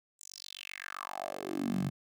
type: tone with high-pass filter sweep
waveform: 10% pulse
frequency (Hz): 47.71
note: G1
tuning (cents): -46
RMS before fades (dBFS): -38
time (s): 0.19-1.9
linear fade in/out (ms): 20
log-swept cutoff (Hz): 7800 to 140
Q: 5
effects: none